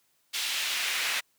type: noise with high-pass filter sweep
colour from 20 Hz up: brown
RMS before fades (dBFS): -30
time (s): 0.33-1.21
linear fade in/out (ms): 20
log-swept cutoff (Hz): 3200 to 2100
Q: 1.4
effects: white hiss -70 dBFS RMS until 1.38 s + high-pass 60 Hz 12 dB/octave